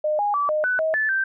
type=tone with pitch steps; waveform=sine; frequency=609 / 823 / 1154 / 612 / 1495 / 636 / 1743 / 1562 Hz; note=D#5 / G#5 / D6 / D#5 / F#6 / D#5 / A6 / G6; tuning=-37 / -16 / -31 / -29 / +17 / +38 / -17 / -7 cents; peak=-19 dBFS; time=0.04-1.24 s; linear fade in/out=5 ms; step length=150 ms; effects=none